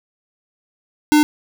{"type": "tone", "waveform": "square", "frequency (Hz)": 300, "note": "D4", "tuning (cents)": 37, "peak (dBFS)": -10, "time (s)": [1.12, 1.23], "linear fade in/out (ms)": 0, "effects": []}